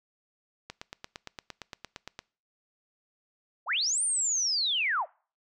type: click train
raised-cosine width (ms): 0.2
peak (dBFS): -21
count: 14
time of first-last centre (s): 0.7-2.191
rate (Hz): 8.72
type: linear two-way sweep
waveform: sine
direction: up then down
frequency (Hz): 525 to 9190 to 525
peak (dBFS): -25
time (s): 3.66-5.06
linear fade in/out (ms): 50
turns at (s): 4.03
effects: noise-tail reverb RT60 0.4 s tail -24 dB re dry